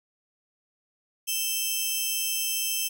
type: tone pair together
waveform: 10% pulse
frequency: 2637 / 3133 Hz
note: E7 / G7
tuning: 0 / -2 cents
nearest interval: minor third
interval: 298 cents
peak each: -21 / -20 dBFS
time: 1.27-2.89 s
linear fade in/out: 20 ms
effects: none